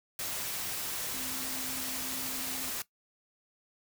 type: tone in noise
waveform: sine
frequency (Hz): 260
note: C4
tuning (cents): -11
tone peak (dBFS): -45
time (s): 1.14-2.7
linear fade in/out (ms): 2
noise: white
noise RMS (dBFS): -36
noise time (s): 0.19-2.82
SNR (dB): -12
effects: noise-tail reverb RT60 0.1 s tail -17 dB re dry